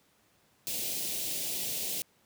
white band-stop noise, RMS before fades -34 dBFS, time 0.67-2.02 s, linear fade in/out 0 ms, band 660 to 2500 Hz, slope 24 dB/octave, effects pink hiss -67 dBFS RMS until 2.25 s + high-pass 100 Hz 12 dB/octave

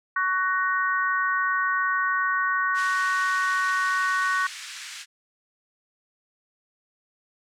harmonic tone, 373.1 Hz, F#4, 14 cents sharp, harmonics 3 / 4 / 5, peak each -25 / -25 / -28 dBFS, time 0.16-4.47 s, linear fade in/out 5 ms
pink band-pass noise, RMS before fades -39 dBFS, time 2.74-5.06 s, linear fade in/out 50 ms, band 1600 to 8400 Hz, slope 24 dB/octave
effects none

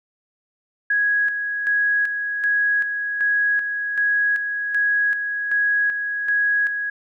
sine tone with tremolo, 1661.2 Hz, G#6, in tune, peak -16 dBFS, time 0.9-6.9 s, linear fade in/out 5 ms, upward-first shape square, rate 1.3 Hz, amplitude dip 50%, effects none

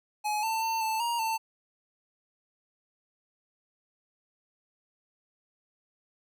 square tone with pitch steps, 844 / 892 / 900 / 883 / 942 / 893 Hz, G#5 / A5 / A5 / A5 / A#5 / A5, +28 / +23 / +39 / +6 / +18 / +25 cents, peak -28 dBFS, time 0.24-1.38 s, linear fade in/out 20 ms, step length 190 ms, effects none

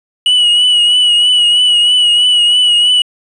triangle tone with vibrato, 2928 Hz, F#7, 19 cents flat, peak -5 dBFS, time 0.26-3.02 s, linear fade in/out 2 ms, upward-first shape triangle, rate 3.1 Hz, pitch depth 42 cents each way, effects resampled to 24000 Hz + 7-bit

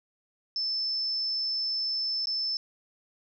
sine tone with dropouts, 5274 Hz, E8, in tune, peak -27 dBFS, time 0.56-2.57 s, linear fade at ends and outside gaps 1 ms, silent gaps 2.257-2.271 s, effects none

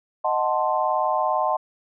sine chord, D# diminished seventh, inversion none, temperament equal, 622.3 / 740 / 880 / 1046.5 Hz, D#5 / F#5 / A5 / C6, 0 / 0 / 0 / 0 cents, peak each -25 dBFS, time 0.24-1.57 s, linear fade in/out 10 ms, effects none

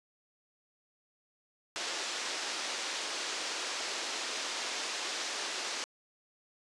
white band-pass noise, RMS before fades -37 dBFS, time 1.76-5.84 s, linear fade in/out 0 ms, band 300 to 6300 Hz, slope 24 dB/octave, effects resampled to 24000 Hz

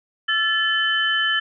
sine tone cluster, 1340 / 1737 / 3045 Hz, E6 / A6 / F#7, +28 / -23 / +49 cents, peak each -27 / -20 / -22 dBFS, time 0.28-1.4 s, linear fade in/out 10 ms, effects none

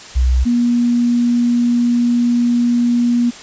sine tone pair in turn, 63.3 / 239.8 Hz, B1 / A#3, +43 / +49 cents, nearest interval octave + major seventh, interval 2306 cents, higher second, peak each -10 / -11 dBFS, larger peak first, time 0.15-0.45 / 0.45-3.31 s, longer second, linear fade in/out 20 ms, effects white hiss -35 dBFS RMS until 3.42 s + resampled to 16000 Hz

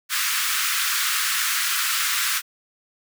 pink high-pass noise, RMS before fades -23 dBFS, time 0.09-2.42 s, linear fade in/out 50 ms, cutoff 1200 Hz, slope 48 dB/octave, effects none

